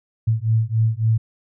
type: beating tone pair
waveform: sine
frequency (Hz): 110 / 113.6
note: A2 / A#2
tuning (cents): 0 / -44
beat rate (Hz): 3.6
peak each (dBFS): -19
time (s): 0.27-1.18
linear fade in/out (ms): 10
effects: none